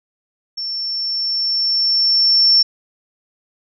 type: tone with level ramp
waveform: sine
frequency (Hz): 5420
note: E8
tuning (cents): +47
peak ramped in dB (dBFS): -22 to -8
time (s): 0.57-2.63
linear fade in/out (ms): 10
effects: none